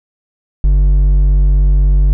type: tone with hard clipping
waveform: sine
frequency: 48.12 Hz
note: G1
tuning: 31 cents flat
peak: -8 dBFS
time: 0.64-2.13 s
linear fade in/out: 0 ms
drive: 5 dB
effects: none